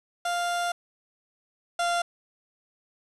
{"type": "tone pair in turn", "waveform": "30% pulse", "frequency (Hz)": [698.5, 693.3], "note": ["F5", "F5"], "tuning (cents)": [0, -13], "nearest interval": "unison", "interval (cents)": 13, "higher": "first", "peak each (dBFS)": [-23, -21], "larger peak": "second", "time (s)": [[0.25, 0.72], [1.79, 2.02]], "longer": "first", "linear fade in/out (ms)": 5, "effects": ["resampled to 24000 Hz", "8-bit"]}